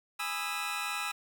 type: chord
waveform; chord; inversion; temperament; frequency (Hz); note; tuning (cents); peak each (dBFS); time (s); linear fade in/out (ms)
20% pulse; E major seventh; first; just; 824.1 / 988.9 / 1236.1 / 1318.5; G#5 / B5 / D#6 / E6; -14 / +2 / -12 / 0; -35 / -37 / -35 / -31; 0.19-1.12; 10
effects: 9-bit